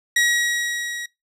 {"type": "tone with level ramp", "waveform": "sawtooth", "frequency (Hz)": 1907, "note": "A#6", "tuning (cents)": 39, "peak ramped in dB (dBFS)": [-11, -25], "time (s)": [0.16, 1.06], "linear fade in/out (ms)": 5, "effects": ["noise-tail reverb RT60 0.2 s tail -24 dB re dry", "low-pass 11000 Hz 12 dB/octave"]}